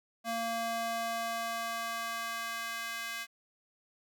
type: tone with high-pass filter sweep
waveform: square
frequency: 230 Hz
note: A#3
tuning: 23 cents flat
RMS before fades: -36 dBFS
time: 0.24-3.27 s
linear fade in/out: 50 ms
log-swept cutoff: 490 to 1800 Hz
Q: 1.4
effects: none